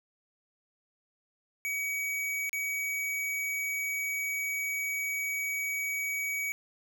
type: tone with dropouts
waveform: square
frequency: 2265 Hz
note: C#7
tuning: 37 cents sharp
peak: -31 dBFS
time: 1.65-6.52 s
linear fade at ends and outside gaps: 0 ms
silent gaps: 2.494-2.53 s
effects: 11-bit